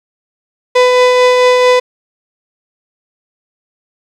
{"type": "tone with tremolo", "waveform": "35% pulse", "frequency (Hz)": 500, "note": "B4", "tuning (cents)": 21, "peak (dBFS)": -3, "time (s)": [0.75, 1.8], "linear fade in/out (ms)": 10, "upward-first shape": "triangle", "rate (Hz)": 4.5, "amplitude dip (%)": 30, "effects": ["low-pass 5000 Hz 12 dB/octave", "7-bit"]}